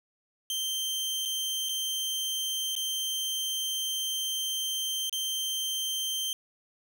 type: tone with dropouts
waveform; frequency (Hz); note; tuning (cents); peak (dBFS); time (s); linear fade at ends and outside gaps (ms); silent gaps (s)
sawtooth; 3136; G7; 0; -26; 0.5-6.33; 1; 1.253-1.257 / 1.688-1.692 / 2.753-2.763 / 5.096-5.127
effects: none